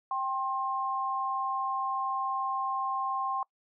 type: tone pair together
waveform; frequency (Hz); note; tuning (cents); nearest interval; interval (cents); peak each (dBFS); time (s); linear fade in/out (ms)
sine; 784 / 1062.9; G5 / C6; 0 / +27; perfect fourth; 527; -33 / -30; 0.11-3.43; 2
effects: noise-tail reverb RT60 0.1 s tail -25 dB re dry